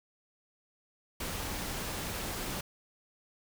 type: noise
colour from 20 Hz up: pink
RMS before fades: -37 dBFS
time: 1.2-2.61 s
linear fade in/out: 5 ms
effects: none